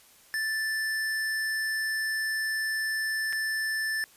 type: tone with dropouts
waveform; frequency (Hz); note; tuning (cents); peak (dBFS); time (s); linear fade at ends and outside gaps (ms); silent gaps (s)
square; 1760; A6; 0; -28; 0.34-4.04; 0; 3.326-3.33
effects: white hiss -57 dBFS RMS until 4.16 s + resampled to 32000 Hz